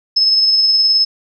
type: tone with tremolo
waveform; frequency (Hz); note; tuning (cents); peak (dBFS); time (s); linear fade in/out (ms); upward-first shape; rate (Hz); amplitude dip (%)
sine; 5200; E8; -24; -8; 0.16-1.05; 10; sine; 19; 30
effects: none